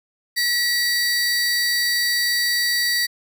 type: tone pair together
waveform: 40% pulse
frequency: 1937 / 4607 Hz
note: B6 / D8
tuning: -34 / -34 cents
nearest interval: octave + minor third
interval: 1500 cents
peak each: -20 dBFS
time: 0.36-3.07 s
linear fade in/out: 20 ms
effects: none